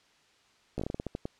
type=slowing click train; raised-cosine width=2 ms; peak=-20 dBFS; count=11; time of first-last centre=0.78-1.255 s; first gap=15 ms; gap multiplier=1.24; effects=white hiss -64 dBFS RMS until 1.39 s + low-pass 5000 Hz 12 dB/octave